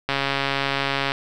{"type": "click train", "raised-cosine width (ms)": 0.3, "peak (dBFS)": -6, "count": 143, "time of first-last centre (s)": [0.09, 1.119], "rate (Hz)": 138, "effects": []}